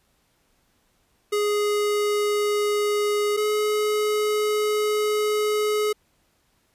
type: tone pair in turn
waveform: square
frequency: 415.3 / 422.8 Hz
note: G#4 / G#4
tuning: 0 / +31 cents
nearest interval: unison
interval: 31 cents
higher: second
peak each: -21 dBFS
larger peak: neither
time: 1.32-3.37 / 3.37-5.93 s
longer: second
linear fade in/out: 10 ms
effects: pink hiss -66 dBFS RMS until 6.74 s + resampled to 32000 Hz